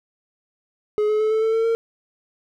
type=tone with pitch steps; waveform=triangle; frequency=421.9 / 427.5 / 433.3 / 439.1 / 444.9 / 450.9 / 456.9 Hz; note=G#4 / A4 / A4 / A4 / A4 / A4 / A#4; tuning=+27 / -50 / -27 / -4 / +19 / +42 / -35 cents; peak=-15 dBFS; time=0.98-1.75 s; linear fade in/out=0 ms; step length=110 ms; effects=none